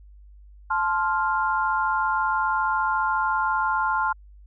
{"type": "chord", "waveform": "sine", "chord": "F major", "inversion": "first", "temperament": "just", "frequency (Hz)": [873.1, 1047.7, 1396.9], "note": ["A5", "C6", "F6"], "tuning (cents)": [-14, 2, 0], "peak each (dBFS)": -25, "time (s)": [0.7, 4.13], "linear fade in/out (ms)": 10, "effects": ["added 50 Hz sine -45 dBFS peak until 4.46 s"]}